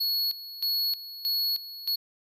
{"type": "tone with tremolo", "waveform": "square", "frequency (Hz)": 4360, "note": "C#8", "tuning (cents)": -29, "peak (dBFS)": -25, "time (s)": [0, 1.96], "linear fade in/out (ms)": 10, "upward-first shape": "square", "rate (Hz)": 1.6, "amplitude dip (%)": 80, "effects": []}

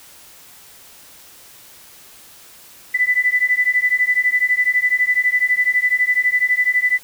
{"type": "beating tone pair", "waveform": "sine", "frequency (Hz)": [1987, 1999], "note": ["B6", "B6"], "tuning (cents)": [10, 20], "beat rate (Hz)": 12, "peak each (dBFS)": [-17, -17], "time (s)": [2.94, 6.99], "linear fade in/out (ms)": 10, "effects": ["white hiss -44 dBFS RMS until 7.03 s"]}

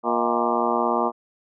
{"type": "harmonic tone with a mistuned harmonic", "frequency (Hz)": 118, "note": "A#2", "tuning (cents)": 22, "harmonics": [2, 3, 4, 5, 6, 7, 8, 9, 10], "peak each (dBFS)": [-28, -28, -28, -28, -28, -28, -28, -28, -28], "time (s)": [0.03, 1.12], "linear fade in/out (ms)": 50, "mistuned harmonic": 5, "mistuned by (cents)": 94, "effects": []}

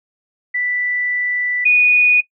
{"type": "tone pair in turn", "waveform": "sine", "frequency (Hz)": [1975.5, 2469], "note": ["B6", "D#7"], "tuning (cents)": [0, -14], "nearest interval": "major third", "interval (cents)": 386, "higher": "second", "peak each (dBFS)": [-17, -8], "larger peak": "second", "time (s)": [[0.54, 1.65], [1.65, 2.21]], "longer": "first", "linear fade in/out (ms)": 10, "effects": ["noise-tail reverb RT60 0.1 s tail -21 dB re dry"]}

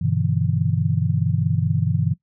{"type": "chord", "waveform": "sine", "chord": "E minor seventh", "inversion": "first", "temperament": "just", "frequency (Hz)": [98.89, 123.61, 148.33, 164.81], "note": ["G2", "B2", "D3", "E3"], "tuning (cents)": [16, 2, 18, 0], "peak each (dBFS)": -23, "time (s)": [0.01, 2.14], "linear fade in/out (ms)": 10, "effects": ["noise-tail reverb RT60 0.1 s tail -19 dB re dry"]}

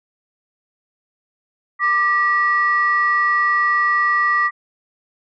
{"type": "tone pair together", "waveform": "sine", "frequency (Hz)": [1185, 1928.3], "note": ["D6", "B6"], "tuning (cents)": [15, -42], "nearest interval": "minor sixth", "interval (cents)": 843, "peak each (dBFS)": -16, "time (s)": [1.79, 4.51], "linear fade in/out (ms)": 50, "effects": ["tanh soft clip ceiling -7 dBFS"]}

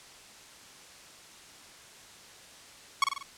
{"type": "tone with echo", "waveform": "sawtooth", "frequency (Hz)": 1108.7, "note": "C#6", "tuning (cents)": 0, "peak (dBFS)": -16, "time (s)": [3.02, 3.04], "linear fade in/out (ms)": 2, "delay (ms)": 47, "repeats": 4, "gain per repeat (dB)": -5, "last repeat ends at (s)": 3.228, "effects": ["white hiss -51 dBFS RMS until 3.37 s", "low-pass 8000 Hz 12 dB/octave"]}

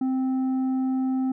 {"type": "tone with tanh clipping", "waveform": "triangle", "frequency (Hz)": 261, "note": "C4", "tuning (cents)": -4, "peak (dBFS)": -23, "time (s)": [0.01, 1.32], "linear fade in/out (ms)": 5, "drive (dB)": 10, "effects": []}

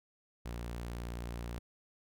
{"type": "tone", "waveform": "sawtooth", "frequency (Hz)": 58.9, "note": "A#1", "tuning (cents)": 19, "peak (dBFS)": -35, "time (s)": [0.45, 1.59], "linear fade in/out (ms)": 10, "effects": []}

